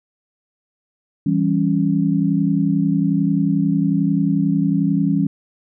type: chord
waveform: sine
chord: C# diminished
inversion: first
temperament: equal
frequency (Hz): 164.81 / 196 / 277.2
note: E3 / G3 / C#4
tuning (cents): 0 / 0 / 0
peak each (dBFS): -19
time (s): 1.26-5.27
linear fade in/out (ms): 5
effects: none